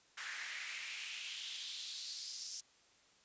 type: noise with high-pass filter sweep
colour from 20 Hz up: pink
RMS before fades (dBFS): -45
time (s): 0.17-2.61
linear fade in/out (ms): 10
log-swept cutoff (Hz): 1600 to 5700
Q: 3.5
effects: white hiss -68 dBFS RMS until 3.24 s + resampled to 16000 Hz